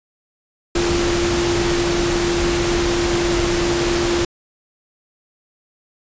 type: tone in noise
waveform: sine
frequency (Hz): 346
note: F4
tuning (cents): -16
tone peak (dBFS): -18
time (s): 0.75-4.25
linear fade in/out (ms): 5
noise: pink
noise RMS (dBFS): -21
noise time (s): 0.75-4.25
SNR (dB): 0
effects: resampled to 16000 Hz